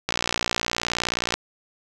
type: click train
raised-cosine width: 0.2 ms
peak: -5 dBFS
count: 75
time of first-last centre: 0.09-1.34 s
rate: 59.2 Hz
effects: none